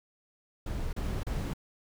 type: noise bursts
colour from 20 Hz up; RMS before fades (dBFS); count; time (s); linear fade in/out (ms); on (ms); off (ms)
brown; -33; 3; 0.66-1.536; 5; 270; 33
effects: none